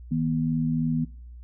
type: tone pair together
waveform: sine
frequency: 158.85 / 242.1 Hz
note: D#3 / B3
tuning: +36 / -34 cents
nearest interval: perfect fifth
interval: 730 cents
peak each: -25 / -25 dBFS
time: 0.11-1.05 s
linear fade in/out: 10 ms
effects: noise-tail reverb RT60 0.6 s tail -21 dB re dry + added 60 Hz sine -40 dBFS peak until 1.43 s